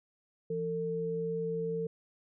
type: tone pair together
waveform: sine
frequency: 168.9 / 450.9 Hz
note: E3 / A4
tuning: +42 / +42 cents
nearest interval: octave + perfect fourth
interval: 1700 cents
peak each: -37 / -32 dBFS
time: 0.5-1.87 s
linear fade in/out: 5 ms
effects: none